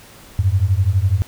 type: beating tone pair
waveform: sine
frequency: 89.7 / 101.7 Hz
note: F2 / G#2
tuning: +47 / -36 cents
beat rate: 12 Hz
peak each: -16 dBFS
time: 0.39-1.22 s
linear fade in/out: 0 ms
effects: pink hiss -43 dBFS RMS until 1.27 s